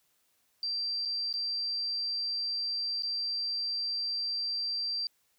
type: tone with dropouts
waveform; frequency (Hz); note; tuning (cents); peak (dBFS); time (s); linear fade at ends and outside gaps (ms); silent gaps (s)
sine; 4705; D8; +2; -30; 0.63-5.07; 1; 1.052-1.056 / 1.328-1.339 / 3.023-3.033
effects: white hiss -72 dBFS RMS until 5.38 s